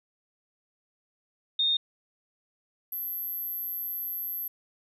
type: tone pair in turn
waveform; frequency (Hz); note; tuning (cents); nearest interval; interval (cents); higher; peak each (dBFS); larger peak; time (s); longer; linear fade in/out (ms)
sine; 3674 / 12241; A#7 / G9; -26 / -42; octave + major sixth; 2084; second; -22 / -31; first; 1.59-1.77 / 2.92-4.48; second; 5
effects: none